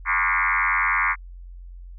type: tone with frequency modulation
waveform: sine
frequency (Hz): 1614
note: G#6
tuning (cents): -50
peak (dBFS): -18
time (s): 0.05-1.16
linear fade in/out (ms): 50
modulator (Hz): 89.7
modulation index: 6.8
effects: added 44 Hz sine -37 dBFS peak until 1.98 s